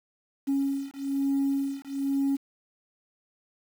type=beating tone pair; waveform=sine; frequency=275.1 / 276.2 Hz; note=C#4 / C#4; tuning=-13 / -6 cents; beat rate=1.1 Hz; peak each=-27 dBFS; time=0.47-2.37 s; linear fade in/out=20 ms; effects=tanh soft clip ceiling -19 dBFS + 8-bit